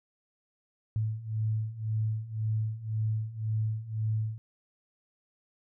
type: beating tone pair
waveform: sine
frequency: 108.2 / 110.1 Hz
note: A2 / A2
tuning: -29 / +2 cents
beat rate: 1.9 Hz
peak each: -33 / -30 dBFS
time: 0.96-4.38 s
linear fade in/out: 0 ms
effects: none